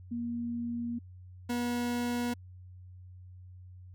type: tone pair in turn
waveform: sine / 40% pulse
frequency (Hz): 236.5 / 241.5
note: A#3 / B3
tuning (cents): +25 / -39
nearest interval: unison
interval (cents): 36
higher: second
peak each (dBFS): -32 / -29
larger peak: second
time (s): 0.11-0.99 / 1.49-2.34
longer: first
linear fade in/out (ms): 10
effects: added 91 Hz sine -47 dBFS peak until 3.94 s